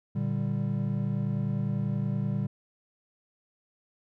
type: chord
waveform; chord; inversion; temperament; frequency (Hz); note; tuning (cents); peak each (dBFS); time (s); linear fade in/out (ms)
triangle; G minor; first; equal; 116.54 / 146.83 / 196; Bb2 / D3 / G3; 0 / 0 / 0; -29; 0.15-2.47; 10
effects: none